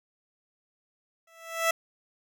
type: tone with exponential growth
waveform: 15% pulse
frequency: 659.3 Hz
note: E5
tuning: in tune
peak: -14 dBFS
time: 1.27-1.71 s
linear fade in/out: 5 ms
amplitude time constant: 95 ms
effects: none